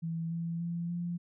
sine tone with pitch steps, 164.81 / 167.59 / 170.43 / 173.3 Hz, E3 / E3 / F3 / F3, 0 / +29 / -42 / -13 cents, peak -32 dBFS, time 0.02-1.18 s, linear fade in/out 20 ms, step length 290 ms, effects none

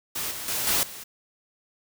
white noise with level steps, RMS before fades -30 / -35 / -28 / -23 / -40 dBFS, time 0.15-1.04 s, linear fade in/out 10 ms, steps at 0.31 / 0.48 / 0.67 / 0.83 s, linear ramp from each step 2 ms, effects none

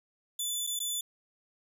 15% pulse tone with dropouts, 3489 Hz, A7, 15 cents flat, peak -24 dBFS, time 0.39-1.01 s, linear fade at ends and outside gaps 5 ms, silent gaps 0.668-0.672 / 0.792-0.801 s, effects none

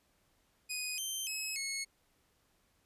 15% pulse tone with pitch steps, 2494 / 3121 / 2569 / 2183 Hz, D#7 / G7 / E7 / C#7, +3 / -8 / -45 / -27 cents, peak -29 dBFS, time 0.69-1.85 s, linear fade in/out 20 ms, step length 290 ms, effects pink hiss -73 dBFS RMS until 2.85 s + resampled to 32000 Hz

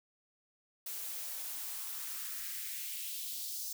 blue noise with high-pass filter sweep, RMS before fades -41 dBFS, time 0.86-3.73 s, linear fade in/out 5 ms, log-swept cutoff 360 to 5200 Hz, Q 1.9, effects none

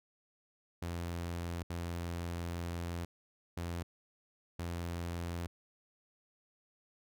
sawtooth tone bursts at uneven times, 85.8 Hz, F2, 30 cents flat, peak -33 dBFS, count 4, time 0.82-1.63 / 1.7-3.05 / 3.57-3.83 / 4.59-5.47 s, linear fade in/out 5 ms, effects none

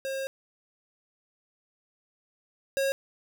square tone pair in turn, 537 / 544.2 Hz, C5 / C#5, +45 / -32 cents, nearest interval unison, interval 23 cents, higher second, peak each -31 / -25 dBFS, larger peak second, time 0.05-0.27 / 2.77-2.92 s, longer first, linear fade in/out 0 ms, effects none

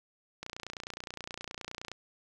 click train, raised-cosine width 0.2 ms, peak -22 dBFS, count 45, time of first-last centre 0.43-1.916 s, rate 29.6 Hz, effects none

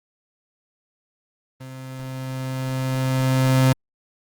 35% pulse tone with level ramp, 130.81 Hz, C3, in tune, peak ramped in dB -33 to -11 dBFS, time 1.6-3.73 s, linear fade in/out 10 ms, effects Opus 24 kbps

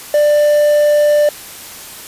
triangle tone with quantisation, 592 Hz, D5, 14 cents sharp, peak -6 dBFS, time 0.14-1.29 s, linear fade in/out 2 ms, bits 5, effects white hiss -32 dBFS RMS until 2.07 s + resampled to 32000 Hz

